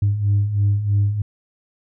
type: beating tone pair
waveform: sine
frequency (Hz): 99.4 / 102.5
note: G2 / G#2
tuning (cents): +25 / -22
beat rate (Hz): 3.1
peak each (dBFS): -21 / -15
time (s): 0.02-1.22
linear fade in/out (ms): 5
effects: tanh soft clip ceiling -11 dBFS